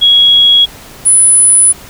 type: tone pair in turn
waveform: sine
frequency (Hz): 3322 / 10001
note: G#7 / D#9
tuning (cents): 0 / +8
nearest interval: octave + perfect fifth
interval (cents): 1908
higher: second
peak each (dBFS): -3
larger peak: neither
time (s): 0.01-0.66 / 1.05-1.73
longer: second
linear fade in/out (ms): 20
effects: pink hiss -33 dBFS RMS until 1.89 s